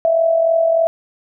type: tone with amplitude modulation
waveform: sine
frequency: 659.3 Hz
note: E5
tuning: in tune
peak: -9 dBFS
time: 0.05-0.87 s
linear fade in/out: 0 ms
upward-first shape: sine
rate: 43.3 Hz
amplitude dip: 55%
effects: none